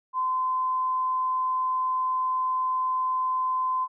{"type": "tone", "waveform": "sine", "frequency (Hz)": 1028, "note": "C6", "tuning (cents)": -31, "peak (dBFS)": -23, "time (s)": [0.13, 3.88], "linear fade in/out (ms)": 50, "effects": []}